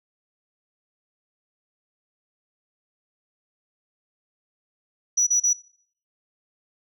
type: tone bursts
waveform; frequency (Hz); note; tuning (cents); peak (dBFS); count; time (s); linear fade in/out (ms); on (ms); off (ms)
sine; 5880; F#8; -12; -16; 3; 5.17-5.533; 10; 99; 33
effects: noise-tail reverb RT60 0.6 s tail -22 dB re dry + tanh soft clip ceiling -12 dBFS